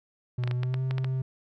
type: tone with pitch glide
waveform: triangle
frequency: 123.47 to 130.74 Hz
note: B2 to C3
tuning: 0 to -1 cents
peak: -24 dBFS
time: 0.38-1.22 s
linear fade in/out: 5 ms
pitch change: +99 cents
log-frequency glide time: 0.55-0.81 s
type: clicks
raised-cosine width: 0.3 ms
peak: -19 dBFS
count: 8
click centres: 0.437 / 0.476 / 0.512 / 0.633 / 0.742 / 0.91 / 0.982 / 1.045 s
effects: none